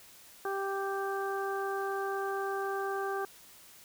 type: harmonic tone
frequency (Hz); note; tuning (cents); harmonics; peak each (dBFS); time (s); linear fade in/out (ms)
392; G4; 0; 1 / 2 / 3 / 4; -34 / -37 / -39 / -40; 0.45-3.25; 2
effects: white hiss -55 dBFS RMS until 3.84 s